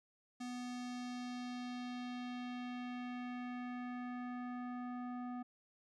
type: tone with low-pass filter sweep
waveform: square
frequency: 246.9 Hz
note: B3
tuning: in tune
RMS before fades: -44 dBFS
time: 0.4-5.43 s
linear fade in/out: 10 ms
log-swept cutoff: 7200 to 1100 Hz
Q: 1.4
effects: none